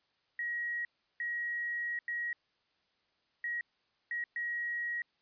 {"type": "tone bursts at uneven times", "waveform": "sine", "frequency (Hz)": 1900, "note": "A#6", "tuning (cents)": 33, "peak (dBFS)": -33, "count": 6, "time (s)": [[0.39, 0.85], [1.2, 1.99], [2.08, 2.33], [3.44, 3.61], [4.11, 4.24], [4.36, 5.02]], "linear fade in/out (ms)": 2, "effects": ["white hiss -75 dBFS RMS until 5.21 s", "resampled to 11025 Hz"]}